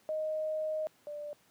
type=tone pair in turn; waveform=sine; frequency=622.3 / 590.4 Hz; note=D#5 / D5; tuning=0 / +9 cents; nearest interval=minor second; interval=91 cents; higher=first; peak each=-31 / -38 dBFS; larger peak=first; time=0.09-0.87 / 1.07-1.33 s; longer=first; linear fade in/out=0 ms; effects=pink hiss -66 dBFS RMS until 1.5 s + high-pass 150 Hz 12 dB/octave